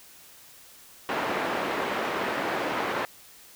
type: band-pass noise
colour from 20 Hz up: pink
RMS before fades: -29 dBFS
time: 1.09-3.05 s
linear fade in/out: 0 ms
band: 350 to 2000 Hz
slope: 12 dB/octave
effects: white hiss -51 dBFS RMS until 3.55 s